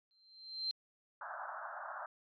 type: tone with exponential growth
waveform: sine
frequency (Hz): 4133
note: C8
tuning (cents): -22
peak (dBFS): -32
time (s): 0.11-0.71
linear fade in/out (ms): 0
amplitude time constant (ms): 130
type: band-pass noise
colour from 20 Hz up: white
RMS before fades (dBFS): -45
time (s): 1.21-2.06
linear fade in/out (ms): 2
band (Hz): 600 to 1600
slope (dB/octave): 96
effects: resampled to 11025 Hz